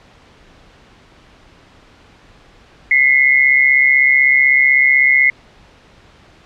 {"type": "tone pair together", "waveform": "sine", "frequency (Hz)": [2016, 2152], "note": ["B6", "C7"], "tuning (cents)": [35, 48], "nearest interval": "minor second", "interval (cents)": 113, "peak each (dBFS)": -11, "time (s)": [2.91, 5.3], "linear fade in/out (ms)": 2, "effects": ["pink hiss -46 dBFS RMS until 6.45 s", "low-pass 4000 Hz 12 dB/octave"]}